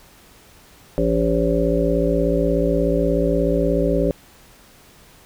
harmonic tone, 56.6 Hz, A1, 50 cents sharp, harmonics 1 / 3 / 5 / 7 / 9 / 10, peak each -23 / -23 / -23 / -23 / -23 / -23 dBFS, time 0.98-4.11 s, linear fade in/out 0 ms, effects pink hiss -49 dBFS RMS until 5.25 s

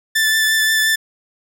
sawtooth tone with vibrato, 1760 Hz, A6, in tune, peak -10 dBFS, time 0.15-0.96 s, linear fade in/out 10 ms, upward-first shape triangle, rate 5.7 Hz, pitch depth 17 cents each way, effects none

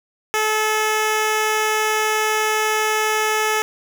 10% pulse tone, 431.9 Hz, A4, 32 cents flat, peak -9 dBFS, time 0.34-3.62 s, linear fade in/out 0 ms, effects none

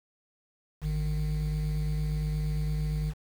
triangle tone pair together, 53.66 / 152.3 Hz, A1 / D#3, -43 / -37 cents, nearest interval octave + tritone, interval 1806 cents, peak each -27 dBFS, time 0.81-3.14 s, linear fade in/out 50 ms, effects tanh soft clip ceiling -19 dBFS + 8-bit

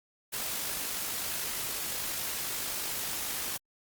white noise with amplitude modulation, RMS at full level -33 dBFS, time 0.32-3.58 s, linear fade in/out 20 ms, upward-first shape sine, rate 51.3 Hz, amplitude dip 30%, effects Opus 48 kbps

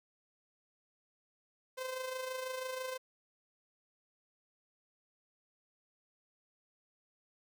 sawtooth tone with amplitude modulation, 516 Hz, C5, 24 cents flat, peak -32 dBFS, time 1.77-2.98 s, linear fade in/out 20 ms, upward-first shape sine, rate 26.1 Hz, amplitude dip 50%, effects none

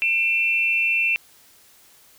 sine tone pair together, 2393 / 2679 Hz, D7 / E7, +32 / +27 cents, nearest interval major second, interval 195 cents, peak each -23 / -19 dBFS, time 0.02-1.16 s, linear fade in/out 0 ms, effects white hiss -53 dBFS RMS until 2.18 s

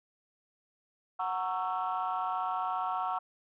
sine chord, F# dominant seventh, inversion none, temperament just, 740 / 925 / 1110 / 1332 Hz, F#5 / A#5 / C#6 / E6, 0 / -14 / +2 / +18 cents, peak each -33 / -35 / -35 / -36 dBFS, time 1.19-3.19 s, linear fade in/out 10 ms, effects tanh soft clip ceiling -23 dBFS

